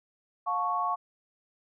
sine chord, F augmented, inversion none, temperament equal with one note detuned, 711.5 / 880 / 1108.7 Hz, F5 / A5 / C#6, +32 / 0 / 0 cents, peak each -32 / -34 / -28 dBFS, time 0.46-0.96 s, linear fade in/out 20 ms, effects none

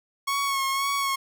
sawtooth tone with vibrato, 1100 Hz, C#6, 14 cents flat, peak -20 dBFS, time 0.27-1.16 s, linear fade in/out 10 ms, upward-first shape sine, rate 1.9 Hz, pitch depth 33 cents each way, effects none

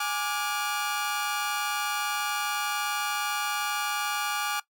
sawtooth chord, D diminished, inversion second, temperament equal with one note detuned, 830.6 / 1174.7 / 1427.9 Hz, Ab5 / D6 / F6, 0 / 0 / +38 cents, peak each -28 dBFS, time 0-4.6 s, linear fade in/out 5 ms, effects noise-tail reverb RT60 0.1 s tail -19 dB re dry

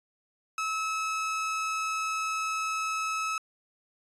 30% pulse tone, 1295 Hz, E6, 31 cents flat, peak -26 dBFS, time 0.58-3.38 s, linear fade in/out 2 ms, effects resampled to 22050 Hz

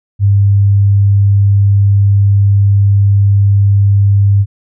sine tone, 100 Hz, G2, 35 cents sharp, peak -5 dBFS, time 0.19-4.46 s, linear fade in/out 50 ms, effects none

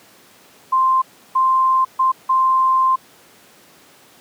sine tone bursts at uneven times, 1046.5 Hz, C6, in tune, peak -12 dBFS, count 4, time 0.72-1.02 / 1.35-1.85 / 1.99-2.12 / 2.29-2.96 s, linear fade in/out 10 ms, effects pink hiss -48 dBFS RMS until 4.2 s + high-pass 200 Hz 12 dB/octave

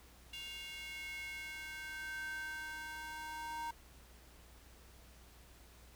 square tone with high-pass filter sweep, 311.1 Hz, D#4, in tune, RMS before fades -45 dBFS, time 0.33-3.71 s, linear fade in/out 5 ms, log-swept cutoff 2800 to 1000 Hz, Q 5.2, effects added 60 Hz sine -60 dBFS peak until 5.95 s + pink hiss -62 dBFS RMS until 5.95 s

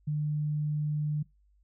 sine tone, 150 Hz, D3, 37 cents sharp, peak -27 dBFS, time 0.07-1.23 s, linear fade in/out 10 ms, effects noise-tail reverb RT60 0.2 s tail -22 dB re dry + added 50 Hz sine -62 dBFS peak until 1.63 s

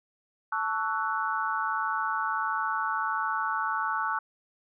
sine chord, F# minor seventh, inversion first, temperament equal with one note detuned, 880 / 1121.6 / 1318.5 / 1480 Hz, A5 / C#6 / E6 / F#6, 0 / +20 / 0 / 0 cents, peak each -32 dBFS, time 0.52-4.19 s, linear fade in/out 5 ms, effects none

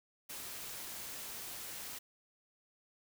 white noise, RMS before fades -45 dBFS, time 0.29-1.99 s, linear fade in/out 10 ms, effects none

